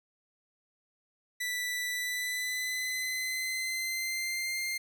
sawtooth tone with pitch glide, 1975.5 to 2105 Hz, B6 to C7, 0 to +10 cents, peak -28 dBFS, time 1.4-4.78 s, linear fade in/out 10 ms, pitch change +110 cents, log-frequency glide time 1.93-4.6 s, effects none

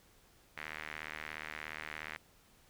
sawtooth tone with band-pass filter, 77 Hz, D#2, 17 cents flat, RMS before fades -45 dBFS, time 0.57-2.17 s, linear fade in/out 0 ms, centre 2000 Hz, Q 2.8, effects pink hiss -65 dBFS RMS until 2.69 s

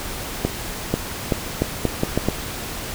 accelerating click train, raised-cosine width 2 ms, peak -4 dBFS, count 8, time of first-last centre 0.45-2.286 s, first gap 490 ms, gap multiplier 0.78, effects pink hiss -30 dBFS RMS until 2.94 s

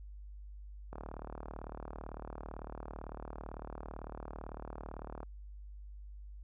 click train, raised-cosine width 1 ms, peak -30 dBFS, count 164, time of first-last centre 0.93-5.231 s, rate 37.9 Hz, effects added 50 Hz sine -46 dBFS peak until 6.43 s

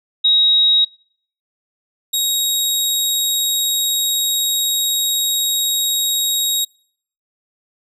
sine / 20% pulse tone pair in turn, 3800 / 3784 Hz, A#7 / A#7, +33 / +25 cents, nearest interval unison, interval 8 cents, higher first, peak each -10 dBFS, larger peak neither, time 0.24-0.85 / 2.13-6.65 s, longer second, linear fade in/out 10 ms, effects noise-tail reverb RT60 0.6 s tail -26 dB re dry

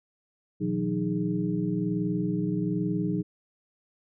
sine tone cluster, 120.7 / 158.7 / 179.9 / 307.5 / 413.3 Hz, B2 / D#3 / F#3 / D#4 / G#4, -39 / +35 / -48 / -20 / -8 cents, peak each -35 / -34 / -28 / -30 / -36 dBFS, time 0.6-3.23 s, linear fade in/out 20 ms, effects none

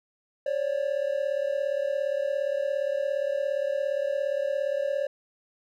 triangle tone pair together, 543.7 / 581 Hz, C#5 / D5, -34 / -19 cents, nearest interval minor second, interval 115 cents, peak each -26 dBFS, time 0.46-5.07 s, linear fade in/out 5 ms, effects none

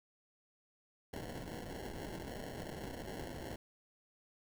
white noise with sample-and-hold, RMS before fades -45 dBFS, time 1.13-3.56 s, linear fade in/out 5 ms, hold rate 1225 Hz, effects none

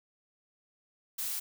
blue noise, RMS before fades -35 dBFS, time 1.18-1.4 s, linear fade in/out 10 ms, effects none

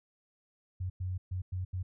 sine tone bursts at uneven times, 92 Hz, F#2, 9 cents flat, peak -32 dBFS, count 5, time 0.8-0.9 / 1-1.18 / 1.31-1.42 / 1.52-1.65 / 1.73-1.83 s, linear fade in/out 10 ms, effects none

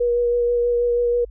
sine tone with vibrato, 480 Hz, B4, 49 cents flat, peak -16 dBFS, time 0-1.25 s, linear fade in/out 10 ms, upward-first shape sine, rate 6.2 Hz, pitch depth 13 cents each way, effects added 50 Hz sine -37 dBFS peak until 1.3 s

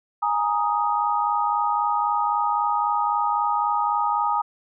sine chord, Ab suspended second, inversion none, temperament just, 830.6 / 934.4 / 1245.9 Hz, Ab5 / Bb5 / Eb6, 0 / +4 / +2 cents, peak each -24 dBFS, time 0.22-4.42 s, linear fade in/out 10 ms, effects none

